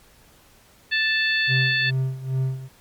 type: harmonic tone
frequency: 880 Hz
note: A5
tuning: in tune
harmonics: 2 / 3 / 4 / 5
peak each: -21 / -25 / -27 / -29 dBFS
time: 0.91-1.91 s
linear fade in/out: 20 ms
type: tone with tremolo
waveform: triangle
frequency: 131.6 Hz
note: C3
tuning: 10 cents sharp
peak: -17 dBFS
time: 1.47-2.69 s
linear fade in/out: 50 ms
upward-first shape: sine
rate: 2.4 Hz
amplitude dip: 80%
effects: pink hiss -54 dBFS RMS until 2.8 s + MP3 96 kbps